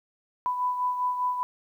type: beating tone pair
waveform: sine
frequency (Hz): 994 / 999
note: B5 / B5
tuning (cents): +11 / +20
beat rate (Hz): 5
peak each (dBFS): -25 / -34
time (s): 0.46-1.43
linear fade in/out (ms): 0
effects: 10-bit

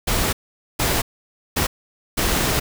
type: noise bursts at uneven times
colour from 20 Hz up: pink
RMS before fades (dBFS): -20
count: 4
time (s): 0.07-0.33 / 0.79-1.02 / 1.56-1.67 / 2.17-2.6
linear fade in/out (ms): 10
effects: none

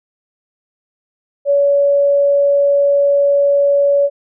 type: tone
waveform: sine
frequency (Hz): 566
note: C#5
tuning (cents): +36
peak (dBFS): -9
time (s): 1.45-4.1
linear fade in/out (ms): 50
effects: none

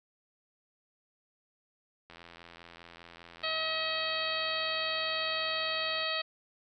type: click train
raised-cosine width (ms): 0.3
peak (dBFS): -33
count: 335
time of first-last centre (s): 2.1-6.029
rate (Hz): 85
type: harmonic tone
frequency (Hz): 638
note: D#5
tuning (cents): +43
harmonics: 1 / 2 / 3 / 4 / 5 / 6 / 7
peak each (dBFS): -38 / -38 / -38 / -38 / -38 / -38 / -38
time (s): 3.43-6.22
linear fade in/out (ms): 10
effects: none

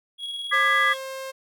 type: tone with tremolo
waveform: triangle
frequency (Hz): 3322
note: G#7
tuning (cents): 0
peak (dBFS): -27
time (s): 0.18-0.98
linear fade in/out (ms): 50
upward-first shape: square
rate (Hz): 19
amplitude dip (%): 30
type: chord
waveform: sine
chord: G# diminished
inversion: second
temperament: just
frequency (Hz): 1196.1 / 1661.2 / 1993.5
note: D6 / G#6 / B6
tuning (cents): +31 / 0 / +16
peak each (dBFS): -22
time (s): 0.51-0.94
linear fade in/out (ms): 20
type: tone with pitch glide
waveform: sawtooth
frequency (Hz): 537 to 531.4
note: C5 to C5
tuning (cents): +45 to +27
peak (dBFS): -28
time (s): 0.52-1.32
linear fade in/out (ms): 20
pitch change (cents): -18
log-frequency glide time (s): 0.79-0.87
effects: none

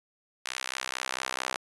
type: tone with high-pass filter sweep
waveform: sawtooth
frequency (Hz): 64.5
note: C2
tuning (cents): -24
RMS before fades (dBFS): -35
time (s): 0.45-1.57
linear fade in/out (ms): 5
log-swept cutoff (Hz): 1900 to 920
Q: 0.79
effects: resampled to 22050 Hz

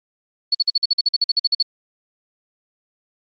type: tone bursts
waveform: sine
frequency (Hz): 4419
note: C#8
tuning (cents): -6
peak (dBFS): -13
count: 15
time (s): 0.52-1.626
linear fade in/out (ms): 5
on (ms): 28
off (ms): 49
effects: Opus 24 kbps

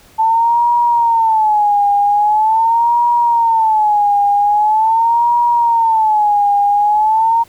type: tone with vibrato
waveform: sine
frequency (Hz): 880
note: A5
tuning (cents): 0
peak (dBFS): -9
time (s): 0.18-7.44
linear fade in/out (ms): 20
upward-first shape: sine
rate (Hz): 0.43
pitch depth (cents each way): 140
effects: pink hiss -46 dBFS RMS until 7.48 s

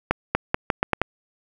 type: accelerating click train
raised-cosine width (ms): 0.5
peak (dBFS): -3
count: 7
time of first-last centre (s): 0.11-1.016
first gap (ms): 240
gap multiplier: 0.81
effects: 7-bit

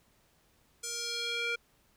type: tone with band-pass filter sweep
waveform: square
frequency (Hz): 470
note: A#4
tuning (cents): +14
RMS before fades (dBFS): -35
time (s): 0.83-1.56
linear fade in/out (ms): 10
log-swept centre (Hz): 7500 to 2100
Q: 2.1
effects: pink hiss -68 dBFS RMS until 1.96 s

